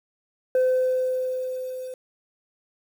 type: tone with level ramp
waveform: sine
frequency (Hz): 512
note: C5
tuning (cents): -38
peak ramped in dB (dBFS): -14 to -32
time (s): 0.55-1.94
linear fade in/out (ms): 2
effects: tanh soft clip ceiling -16 dBFS + 8-bit